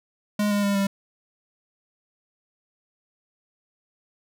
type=tone with pitch steps; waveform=square; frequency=207.7 / 204.2 / 200.9 / 197.52 Hz; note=G#3 / G#3 / G3 / G3; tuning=0 / -29 / +43 / +13 cents; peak=-21 dBFS; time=0.39-0.87 s; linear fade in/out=5 ms; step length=120 ms; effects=none